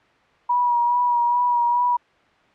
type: tone with vibrato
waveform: sine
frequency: 965 Hz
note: B5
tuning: 40 cents flat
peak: -16 dBFS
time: 0.49-1.97 s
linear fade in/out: 10 ms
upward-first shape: sine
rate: 2.4 Hz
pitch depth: 25 cents each way
effects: white hiss -56 dBFS RMS until 2.54 s + low-pass 2000 Hz 12 dB/octave